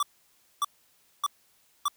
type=tone bursts; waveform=square; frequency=1159 Hz; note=D6; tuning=23 cents flat; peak=-24 dBFS; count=4; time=0-1.882 s; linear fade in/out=2 ms; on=28 ms; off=590 ms; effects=white hiss -65 dBFS RMS until 1.96 s